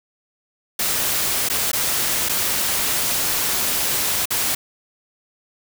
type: noise with dropouts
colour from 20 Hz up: white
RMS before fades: -21 dBFS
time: 0.79-4.55 s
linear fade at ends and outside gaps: 5 ms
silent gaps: 1.488-1.498 / 1.717-1.731 / 2.288-2.293 / 4.256-4.305 s
effects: none